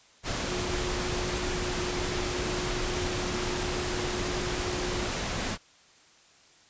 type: tone in noise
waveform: sine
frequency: 360.7 Hz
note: F#4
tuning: 44 cents flat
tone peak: -34 dBFS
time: 0.47-5.12 s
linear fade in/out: 50 ms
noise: pink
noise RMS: -31 dBFS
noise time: 0.23-5.58 s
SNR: -6 dB
effects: white hiss -58 dBFS RMS until 6.69 s + resampled to 16000 Hz